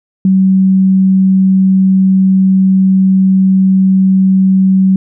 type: tone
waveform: sine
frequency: 190 Hz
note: F#3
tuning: 46 cents sharp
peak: -5 dBFS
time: 0.25-4.96 s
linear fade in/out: 2 ms
effects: none